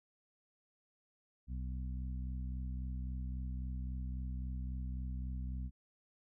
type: harmonic tone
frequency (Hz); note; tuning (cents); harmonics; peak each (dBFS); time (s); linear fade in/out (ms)
63.7; C2; -46; 1 / 2 / 3 / 4; -38 / -47 / -49 / -54; 1.47-5.71; 50
effects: none